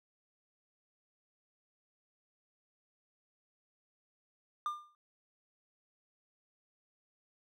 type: tone with exponential decay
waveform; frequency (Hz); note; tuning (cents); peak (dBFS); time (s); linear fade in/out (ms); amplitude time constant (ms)
triangle; 1200; D6; +37; -28; 4.66-4.95; 1; 61
effects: none